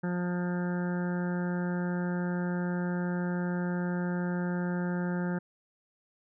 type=harmonic tone; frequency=177.4 Hz; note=F3; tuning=27 cents sharp; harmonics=1 / 2 / 3 / 4 / 5 / 7 / 8 / 9 / 10; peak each=-29 / -38 / -41 / -48 / -44 / -50 / -45 / -44 / -51 dBFS; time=0.03-5.39 s; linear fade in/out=10 ms; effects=none